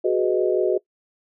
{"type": "chord", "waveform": "sine", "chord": "G# minor seventh", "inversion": "third", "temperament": "equal", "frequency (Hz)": [370, 415.3, 493.9, 622.3], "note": ["F#4", "G#4", "B4", "D#5"], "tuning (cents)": [0, 0, 0, 0], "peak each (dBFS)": [-20, -24, -25, -25], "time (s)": [0.04, 0.78], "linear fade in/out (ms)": 10, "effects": ["noise-tail reverb RT60 0.1 s tail -22 dB re dry"]}